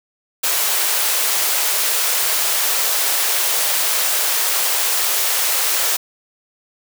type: high-pass noise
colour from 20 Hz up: white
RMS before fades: -18 dBFS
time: 0.43-5.97 s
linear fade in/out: 10 ms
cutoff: 440 Hz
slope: 24 dB/octave
effects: none